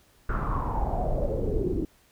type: noise with low-pass filter sweep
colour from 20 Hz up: brown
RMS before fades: -27 dBFS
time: 0.29-1.85 s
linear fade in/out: 5 ms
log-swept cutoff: 1400 to 320 Hz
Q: 8
effects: pink hiss -61 dBFS RMS until 2.11 s